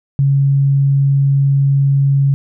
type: tone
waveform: sine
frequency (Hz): 138.59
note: C#3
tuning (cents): 0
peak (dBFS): -9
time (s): 0.19-2.34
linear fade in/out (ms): 0
effects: none